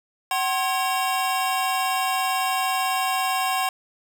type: tone cluster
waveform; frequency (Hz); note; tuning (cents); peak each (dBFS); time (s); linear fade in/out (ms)
square; 756 / 1062 / 1647 / 2772; F#5 / C6 / G#6 / F7; +37 / +25 / -15 / -14; -25 / -27 / -34 / -31; 0.31-3.69; 2
effects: none